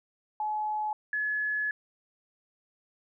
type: tone pair in turn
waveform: sine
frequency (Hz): 852 / 1704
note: G#5 / G#6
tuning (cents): +44 / +44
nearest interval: octave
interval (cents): 1200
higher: second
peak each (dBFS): -28 / -27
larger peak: second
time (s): 0.4-0.93 / 1.13-1.71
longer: second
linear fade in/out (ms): 2
effects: none